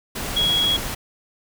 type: tone in noise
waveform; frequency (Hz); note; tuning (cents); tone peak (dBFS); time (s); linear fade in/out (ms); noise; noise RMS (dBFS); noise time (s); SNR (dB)
sine; 3322; G#7; 0; -17; 0.36-0.77; 10; pink; -28; 0.15-0.95; +8
effects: none